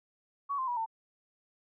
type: tone with pitch steps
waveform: sine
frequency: 1125 / 1043.6 / 968.1 / 898.1 Hz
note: C#6 / C6 / B5 / A5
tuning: +25 / -5 / -35 / +35 cents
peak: -30 dBFS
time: 0.49-0.862 s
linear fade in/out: 20 ms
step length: 93 ms
effects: none